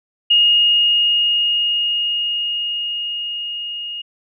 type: tone with level ramp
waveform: sine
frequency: 2857 Hz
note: F7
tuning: 39 cents sharp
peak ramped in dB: -9 to -25 dBFS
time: 0.3-4.02 s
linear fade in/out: 10 ms
effects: none